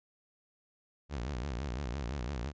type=tone with vibrato; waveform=sawtooth; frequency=65 Hz; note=C2; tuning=11 cents flat; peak=-31 dBFS; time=1.09-2.53 s; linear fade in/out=50 ms; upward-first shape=sine; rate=5.9 Hz; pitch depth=230 cents each way; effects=resampled to 16000 Hz